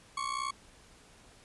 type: ring-modulated tone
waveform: 40% pulse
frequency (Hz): 1108.7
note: C#6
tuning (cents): 0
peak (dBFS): -29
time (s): 0.17-0.51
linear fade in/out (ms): 2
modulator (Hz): 31
effects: pink hiss -58 dBFS RMS until 1.44 s + resampled to 24000 Hz